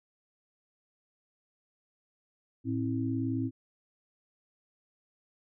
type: tone cluster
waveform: sine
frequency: 111.4 / 264.9 / 323.8 Hz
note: A2 / C4 / E4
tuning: +22 / +22 / -31 cents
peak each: -33 / -31 / -36 dBFS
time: 2.64-3.51 s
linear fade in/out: 50 ms
effects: none